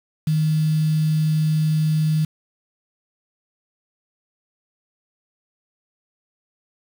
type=tone with quantisation; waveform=sine; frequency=155.56 Hz; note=D#3; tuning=in tune; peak=-16 dBFS; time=0.27-2.25 s; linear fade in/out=5 ms; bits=6; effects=none